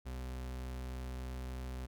40% pulse tone, 63.4 Hz, B1, 46 cents sharp, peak -39 dBFS, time 0.05-1.87 s, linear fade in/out 20 ms, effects none

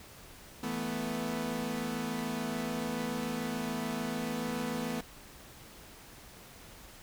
sawtooth chord, E suspended fourth, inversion none, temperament equal, 164.81 / 220 / 246.9 Hz, E3 / A3 / B3, 0 / 0 / 0 cents, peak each -37 / -33 / -32 dBFS, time 0.63-5.01 s, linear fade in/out 5 ms, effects pink hiss -52 dBFS RMS until 7.02 s

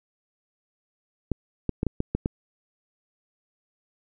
clicks, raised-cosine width 3 ms, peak -11 dBFS, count 7, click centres 1.317 / 1.693 / 1.831 / 1.867 / 2.004 / 2.15 / 2.259 s, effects none

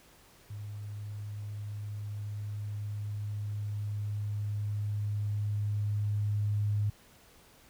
sine tone with level ramp, 103.9 Hz, G#2, 1 cent sharp, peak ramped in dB -38 to -26 dBFS, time 0.5-6.9 s, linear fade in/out 5 ms, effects pink hiss -59 dBFS RMS until 7.69 s

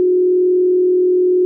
sine tone with frequency modulation, 363.4 Hz, F#4, 31 cents flat, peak -10 dBFS, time 0-1.45 s, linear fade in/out 0 ms, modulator 40.9 Hz, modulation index 0.26, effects none

